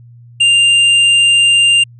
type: tone with hard clipping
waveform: sine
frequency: 2794 Hz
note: F7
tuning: in tune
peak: -8 dBFS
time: 0.4-1.84 s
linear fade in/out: 10 ms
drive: 7 dB
effects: added 119 Hz sine -36 dBFS peak until 1.99 s + resampled to 22050 Hz